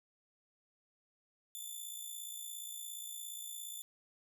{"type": "tone with amplitude modulation", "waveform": "5% pulse", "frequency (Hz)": 3520, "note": "A7", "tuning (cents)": 0, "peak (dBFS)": -33, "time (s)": [1.55, 3.82], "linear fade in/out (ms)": 0, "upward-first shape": "sine", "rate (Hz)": 57.2, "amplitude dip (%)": 55, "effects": []}